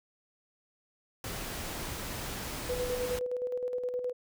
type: noise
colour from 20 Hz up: pink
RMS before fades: -38 dBFS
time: 1.24-3.19 s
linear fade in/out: 2 ms
type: tone with tremolo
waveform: sine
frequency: 496.5 Hz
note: B4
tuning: 9 cents sharp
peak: -29 dBFS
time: 2.69-4.13 s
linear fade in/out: 10 ms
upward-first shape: square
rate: 9.6 Hz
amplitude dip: 45%
effects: none